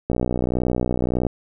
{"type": "click train", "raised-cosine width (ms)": 2, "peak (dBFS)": -8, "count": 73, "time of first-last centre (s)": [0.1, 1.267], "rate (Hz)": 61.7, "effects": []}